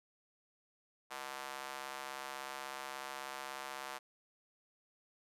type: tone with high-pass filter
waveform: square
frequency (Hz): 68.2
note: C#2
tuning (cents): -28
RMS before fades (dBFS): -45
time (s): 1.1-3.99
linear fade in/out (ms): 20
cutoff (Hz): 900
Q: 1.3
effects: resampled to 32000 Hz